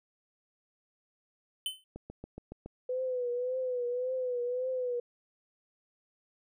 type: tone with exponential decay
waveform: square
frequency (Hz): 3052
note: G7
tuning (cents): -47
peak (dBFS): -29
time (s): 1.66-1.84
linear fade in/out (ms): 1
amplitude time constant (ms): 37
type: click train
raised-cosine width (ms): 2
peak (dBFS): -29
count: 6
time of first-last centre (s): 1.96-2.66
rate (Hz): 7.14
type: tone with vibrato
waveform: sine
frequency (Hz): 500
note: B4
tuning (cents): +21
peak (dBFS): -30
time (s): 2.89-5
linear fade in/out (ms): 5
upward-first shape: triangle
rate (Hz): 1.8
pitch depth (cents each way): 70
effects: none